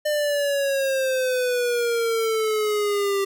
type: exponential sweep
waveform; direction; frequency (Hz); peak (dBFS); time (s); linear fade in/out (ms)
square; down; 602 to 392; -21; 0.05-3.25; 10
effects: none